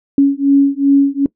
sine beating tone pair, 277.2 / 279.8 Hz, C#4 / C#4, 0 / +16 cents, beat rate 2.6 Hz, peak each -11 dBFS, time 0.18-1.26 s, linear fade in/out 2 ms, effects noise-tail reverb RT60 0.1 s tail -21 dB re dry

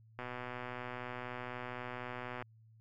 click train, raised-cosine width 0.5 ms, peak -27 dBFS, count 278, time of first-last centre 0.19-2.424 s, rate 124 Hz, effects added 111 Hz sine -59 dBFS peak until 2.8 s

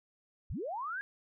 sine linear sweep, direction up, 32.7 to 1661.2 Hz, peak -35 dBFS, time 0.5-1.01 s, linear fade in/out 0 ms, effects none

